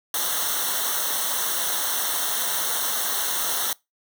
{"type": "noise with comb filter", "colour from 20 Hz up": "white", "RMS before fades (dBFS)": -25, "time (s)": [0.14, 3.73], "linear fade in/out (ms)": 2, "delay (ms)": 0.41, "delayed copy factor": -1, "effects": ["noise-tail reverb RT60 0.2 s tail -23 dB re dry"]}